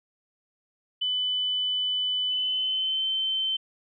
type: tone with pitch glide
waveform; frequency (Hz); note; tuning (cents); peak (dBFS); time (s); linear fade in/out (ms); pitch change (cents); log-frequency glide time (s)
sine; 3000 to 3088; F#7 to G7; +23 to -27; -24; 1.01-3.57; 10; +50; 2.28-3.06
effects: none